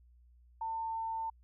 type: tone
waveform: sine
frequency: 899 Hz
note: A5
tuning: 37 cents sharp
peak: -34 dBFS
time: 0.61-1.3 s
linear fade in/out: 5 ms
effects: added 60 Hz sine -59 dBFS peak until 1.43 s